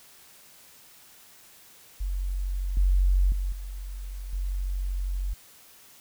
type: tone with level steps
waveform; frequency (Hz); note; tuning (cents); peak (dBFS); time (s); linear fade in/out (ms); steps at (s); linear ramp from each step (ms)
sine; 46.33; F#1; +3; -26 / -18 / -25 / -33 / -26; 2-5.34; 10; 2.77 / 3.32 / 3.52 / 4.33; 2
effects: white hiss -53 dBFS RMS until 6 s